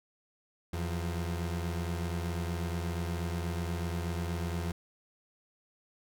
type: tone pair together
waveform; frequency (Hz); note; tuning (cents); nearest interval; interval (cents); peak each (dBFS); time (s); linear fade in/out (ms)
30% pulse; 84.5 / 177.3; E2 / F3; +43 / +26; octave + minor second; 1283; -30 / -37; 0.73-4.72; 5
effects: none